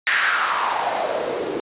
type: noise with band-pass filter sweep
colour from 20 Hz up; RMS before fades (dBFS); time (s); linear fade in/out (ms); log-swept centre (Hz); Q
white; -22; 0.07-1.6; 0; 1900 to 350; 4.2
effects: resampled to 8000 Hz